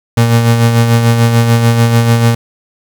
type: tone with tremolo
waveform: 35% pulse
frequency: 116.54 Hz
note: A#2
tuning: in tune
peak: -3 dBFS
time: 0.17-2.35 s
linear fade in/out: 5 ms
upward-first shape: sine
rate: 6.8 Hz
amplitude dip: 45%
effects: 7-bit